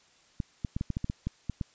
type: clicks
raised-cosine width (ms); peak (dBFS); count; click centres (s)
5; -18; 11; 0.402 / 0.648 / 0.765 / 0.811 / 0.903 / 0.969 / 1.044 / 1.099 / 1.27 / 1.497 / 1.612
effects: white hiss -62 dBFS RMS until 1.74 s + resampled to 16000 Hz